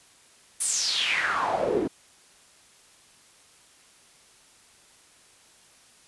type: noise with band-pass filter sweep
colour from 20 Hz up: pink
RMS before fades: -26 dBFS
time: 0.6-1.88 s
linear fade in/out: 10 ms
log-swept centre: 10000 to 290 Hz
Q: 5.2
effects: white hiss -56 dBFS RMS until 6.07 s + resampled to 24000 Hz